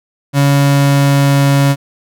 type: tone with pitch glide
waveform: 35% pulse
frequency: 140.8 to 139.67 Hz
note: C#3 to C#3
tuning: +27 to +13 cents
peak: -6 dBFS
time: 0.33-1.76 s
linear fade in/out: 50 ms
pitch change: -14 cents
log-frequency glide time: 0.57-1.48 s
effects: none